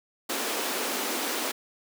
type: high-pass noise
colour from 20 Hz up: pink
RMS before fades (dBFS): -30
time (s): 0.29-1.52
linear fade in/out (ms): 10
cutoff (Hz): 240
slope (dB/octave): 48
effects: none